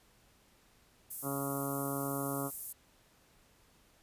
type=high-pass noise; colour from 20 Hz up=pink; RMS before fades=-41 dBFS; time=1.1-2.73 s; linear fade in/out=10 ms; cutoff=10000 Hz; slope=24 dB/octave
type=harmonic tone; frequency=139.1 Hz; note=C#3; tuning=6 cents sharp; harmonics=1 / 2 / 3 / 4 / 5 / 6 / 7 / 8 / 9 / 10; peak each=-41 / -38 / -43 / -43 / -45 / -49 / -49 / -46 / -46 / -51 dBFS; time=1.22-2.51 s; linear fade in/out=50 ms
effects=pink hiss -66 dBFS RMS until 4.02 s + resampled to 32000 Hz